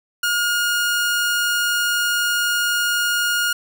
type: tone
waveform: sawtooth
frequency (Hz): 1428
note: F6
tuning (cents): +38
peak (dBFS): -14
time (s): 0.23-3.53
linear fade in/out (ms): 5
effects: none